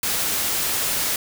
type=noise; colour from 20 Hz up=white; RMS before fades=-23 dBFS; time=0.03-1.16 s; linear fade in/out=2 ms; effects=none